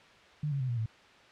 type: tone with pitch steps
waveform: sine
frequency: 150 / 139.15 / 129.08 / 119.74 / 111.08 Hz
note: D3 / C#3 / C3 / A#2 / A2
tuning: +37 / +7 / -23 / +47 / +17 cents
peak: -29 dBFS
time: 0.43-0.86 s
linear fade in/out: 5 ms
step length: 86 ms
effects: white hiss -56 dBFS RMS until 1.31 s + low-pass 3000 Hz 12 dB/octave